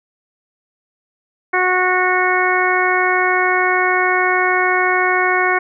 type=harmonic tone; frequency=366.6 Hz; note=F#4; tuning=16 cents flat; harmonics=1 / 2 / 3 / 4 / 5 / 6; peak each=-20 / -20 / -20 / -20 / -20 / -20 dBFS; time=1.53-5.59 s; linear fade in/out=10 ms; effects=none